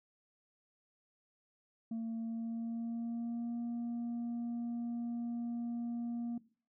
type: tone with pitch glide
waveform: sine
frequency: 227.2 to 236.3 Hz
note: A#3 to A#3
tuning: -44 to +24 cents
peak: -33 dBFS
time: 1.91-6.38 s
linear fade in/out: 5 ms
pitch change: +68 cents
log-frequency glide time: 2.21-3.58 s
effects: noise-tail reverb RT60 0.4 s tail -19 dB re dry + tanh soft clip ceiling -35 dBFS